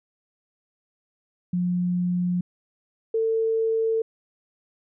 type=tone pair in turn; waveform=sine; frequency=178.2 / 448 Hz; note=F3 / A4; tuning=+35 / +31 cents; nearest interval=octave + major third; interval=1596 cents; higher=second; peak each=-21 / -20 dBFS; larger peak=second; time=1.53-2.41 / 3.14-4.02 s; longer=neither; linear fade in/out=5 ms; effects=none